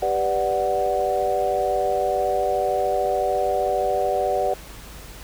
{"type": "chord", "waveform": "sine", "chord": "G major seventh", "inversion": "none", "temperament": "equal", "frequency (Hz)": [392, 493.9, 587.3, 740], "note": ["G4", "B4", "D5", "F#5"], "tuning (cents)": [0, 0, 0, 0], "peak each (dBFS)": [-27, -26, -24, -23], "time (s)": [0.02, 4.54], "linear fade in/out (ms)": 5, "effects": ["added 50 Hz sine -42 dBFS peak until 5.23 s", "pink hiss -42 dBFS RMS until 5.23 s"]}